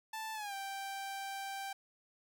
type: tone with pitch glide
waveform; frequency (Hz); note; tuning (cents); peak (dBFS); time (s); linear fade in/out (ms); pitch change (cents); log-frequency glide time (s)
sawtooth; 880 to 784; A5 to G5; 0 to 0; -36; 0.13-1.73; 5; -200; 0.34-0.54
effects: none